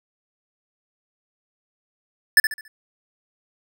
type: tone with echo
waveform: square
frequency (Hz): 1747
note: A6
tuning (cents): -13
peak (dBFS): -10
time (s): 2.37-2.4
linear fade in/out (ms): 2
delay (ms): 70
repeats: 4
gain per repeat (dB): -9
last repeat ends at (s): 2.68
effects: none